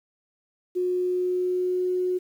sine tone with pitch glide, 362 to 364.5 Hz, F#4 to F#4, -38 to -26 cents, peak -22 dBFS, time 0.75-2.19 s, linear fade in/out 20 ms, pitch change +12 cents, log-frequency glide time 0.94-1.84 s, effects 9-bit

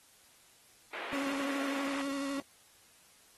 white band-pass noise, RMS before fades -42 dBFS, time 0.93-2.02 s, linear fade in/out 5 ms, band 330 to 2600 Hz, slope 24 dB/octave
35% pulse tone with vibrato, 277.2 Hz, C#4, in tune, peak -32 dBFS, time 1.13-2.4 s, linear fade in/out 0 ms, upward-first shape square, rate 12 Hz, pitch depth 24 cents each way
effects white hiss -62 dBFS RMS until 3.37 s + AAC 32 kbps

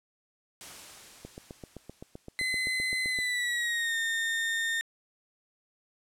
white noise with exponential decay, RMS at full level -43 dBFS, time 0.61-3.37 s, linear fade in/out 0 ms, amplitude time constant 600 ms
click train, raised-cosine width 2 ms, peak -28 dBFS, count 16, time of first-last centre 1.25-3.188 s, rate 7.74 Hz
35% pulse tone with pitch glide, 2037 to 1825.3 Hz, C7 to A#6, -47 to -37 cents, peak -26 dBFS, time 2.39-4.81 s, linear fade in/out 0 ms, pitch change -190 cents, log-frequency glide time 3.07-3.97 s
effects low-pass 10000 Hz 12 dB/octave

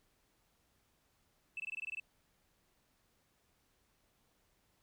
sine tone bursts, 2637 Hz, E7, in tune, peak -37 dBFS, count 9, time 1.57-1.999 s, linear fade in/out 2 ms, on 29 ms, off 21 ms, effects tanh soft clip ceiling -35 dBFS + pink hiss -75 dBFS RMS until 4.82 s

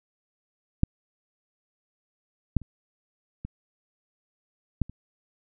clicks, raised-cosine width 5 ms, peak -7 / -8 / -30 / -22 / -11 / -29 dBFS, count 6, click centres 0.834 / 2.567 / 2.617 / 3.45 / 4.817 / 4.896 s, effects none

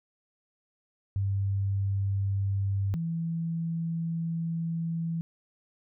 sine tone pair in turn, 98.5 / 165.66 Hz, G2 / E3, +9 / +9 cents, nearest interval major sixth, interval 900 cents, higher second, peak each -25 / -28 dBFS, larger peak first, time 1.16-2.94 / 2.94-5.21 s, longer second, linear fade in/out 0 ms, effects none

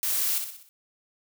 blue noise with echo, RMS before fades -27 dBFS, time 0.03-0.38 s, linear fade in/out 0 ms, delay 62 ms, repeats 5, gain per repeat -6 dB, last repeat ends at 0.69 s, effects none

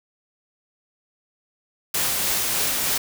white noise with tremolo, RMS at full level -22 dBFS, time 1.94-2.98 s, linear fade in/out 5 ms, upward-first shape triangle, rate 3.3 Hz, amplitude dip 25%, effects none

